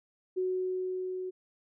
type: tone with level ramp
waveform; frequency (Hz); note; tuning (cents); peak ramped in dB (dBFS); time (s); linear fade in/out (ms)
sine; 370; F#4; 0; -27 to -34; 0.36-1.31; 20
effects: none